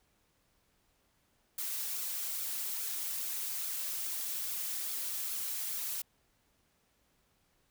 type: noise with flanger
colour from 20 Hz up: blue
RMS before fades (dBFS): -37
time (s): 1.58-6.02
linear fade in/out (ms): 5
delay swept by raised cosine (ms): 1 to 3.9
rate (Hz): 2.4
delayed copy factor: -0.5
effects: pink hiss -73 dBFS RMS until 7.7 s